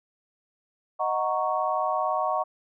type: chord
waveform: sine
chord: D# minor seventh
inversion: none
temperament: equal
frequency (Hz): 622.3 / 740 / 932.3 / 1108.7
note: D#5 / F#5 / A#5 / C#6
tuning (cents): 0 / 0 / 0 / 0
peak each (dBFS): -29 / -28 / -31 / -28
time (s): 0.99-2.44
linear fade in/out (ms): 20
effects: none